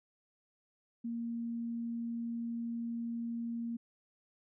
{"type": "tone", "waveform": "sine", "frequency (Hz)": 233.1, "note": "A#3", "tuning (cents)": 0, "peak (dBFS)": -35, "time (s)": [1.04, 3.77], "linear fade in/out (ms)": 10, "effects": []}